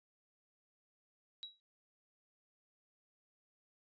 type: tone with exponential decay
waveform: sine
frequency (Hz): 3875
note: B7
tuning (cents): -34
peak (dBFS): -40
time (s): 1.43-1.6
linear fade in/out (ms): 0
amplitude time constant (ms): 36
effects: resampled to 16000 Hz